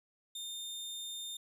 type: tone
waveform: sawtooth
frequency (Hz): 3630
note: A#7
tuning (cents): -47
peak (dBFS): -37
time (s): 0.35-1.37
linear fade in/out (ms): 5
effects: resampled to 32000 Hz